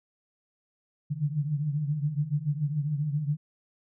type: tone cluster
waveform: sine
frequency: 140.2 / 146.6 / 153.8 Hz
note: C#3 / D3 / D#3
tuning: +20 / -3 / -20 cents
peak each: -32 / -30 / -30 dBFS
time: 1.1-3.37 s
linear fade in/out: 20 ms
effects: none